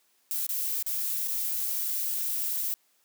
violet noise with dropouts, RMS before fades -30 dBFS, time 0.31-2.74 s, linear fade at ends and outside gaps 0 ms, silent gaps 0.466-0.491 / 0.826-0.864 / 1.276-1.282 s, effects white hiss -68 dBFS RMS until 3.04 s + high-pass 200 Hz 12 dB/octave

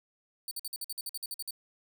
10% pulse tone bursts, 4551 Hz, C#8, 45 cents sharp, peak -28 dBFS, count 13, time 0.48-1.508 s, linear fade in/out 2 ms, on 32 ms, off 51 ms, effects none

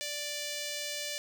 5% pulse tone with notch filter, 587.3 Hz, D5, in tune, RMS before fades -37 dBFS, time 0.01-1.18 s, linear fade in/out 0 ms, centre 1200 Hz, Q 1.5, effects none

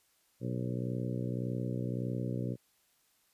harmonic tone with a mistuned harmonic, 61.74 Hz, B1, in tune, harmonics 2 / 3 / 4 / 5 / 6 / 7 / 8 / 9, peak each -35 / -39 / -41 / -43 / -45 / -46 / -47 / -48 dBFS, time 0.4-2.57 s, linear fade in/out 50 ms, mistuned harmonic 9, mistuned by -16 cents, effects white hiss -71 dBFS RMS until 3.33 s + resampled to 32000 Hz

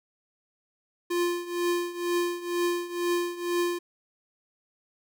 square tone with tremolo, 349.2 Hz, F4, in tune, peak -23 dBFS, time 1.1-3.79 s, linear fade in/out 10 ms, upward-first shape triangle, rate 2.1 Hz, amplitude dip 85%, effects none

